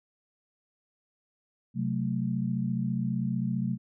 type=chord; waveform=sine; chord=F# diminished; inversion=second; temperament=equal; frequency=130.81 / 185 / 220 Hz; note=C3 / F#3 / A3; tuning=0 / 0 / 0 cents; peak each=-31 dBFS; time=1.74-3.78 s; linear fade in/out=50 ms; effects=none